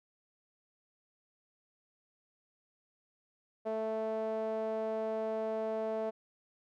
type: tone with band-pass filter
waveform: sawtooth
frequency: 220 Hz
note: A3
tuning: in tune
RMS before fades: -35 dBFS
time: 3.65-6.11 s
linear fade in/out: 20 ms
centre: 580 Hz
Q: 6
effects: none